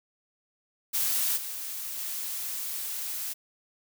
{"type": "noise with level steps", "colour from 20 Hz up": "blue", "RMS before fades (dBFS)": [-27, -36, -34], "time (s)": [0.93, 3.34], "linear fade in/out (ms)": 20, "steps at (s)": [1.36, 1.97], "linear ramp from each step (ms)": 20, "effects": []}